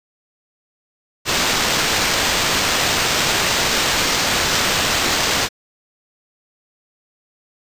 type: noise with sample-and-hold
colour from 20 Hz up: violet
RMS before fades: -18 dBFS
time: 1.25-5.49 s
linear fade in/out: 50 ms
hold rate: 11025 Hz
effects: resampled to 32000 Hz